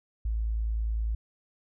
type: tone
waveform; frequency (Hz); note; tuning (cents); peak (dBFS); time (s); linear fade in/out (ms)
sine; 55; A1; 0; -26; 0.25-1.15; 5
effects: none